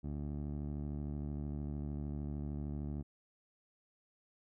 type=tone with low-pass filter; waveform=15% pulse; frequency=73.2 Hz; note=D2; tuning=5 cents flat; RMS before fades=-40 dBFS; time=0.03-3.03 s; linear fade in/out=20 ms; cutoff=390 Hz; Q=0.65; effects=none